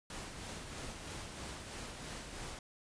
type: noise with tremolo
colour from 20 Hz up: pink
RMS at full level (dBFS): -44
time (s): 0.1-2.59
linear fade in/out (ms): 2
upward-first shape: sine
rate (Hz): 3.1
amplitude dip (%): 35
effects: resampled to 22050 Hz